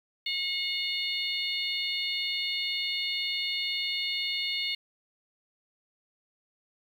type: harmonic tone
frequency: 722 Hz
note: F#5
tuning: 43 cents flat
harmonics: 3 / 4 / 5 / 6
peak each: -34 / -34 / -34 / -34 dBFS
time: 0.26-4.75 s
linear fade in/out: 5 ms
effects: 9-bit